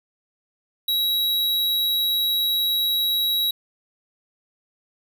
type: tone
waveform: square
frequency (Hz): 3869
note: B7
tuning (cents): -36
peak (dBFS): -20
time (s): 0.88-3.51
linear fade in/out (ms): 5
effects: 9-bit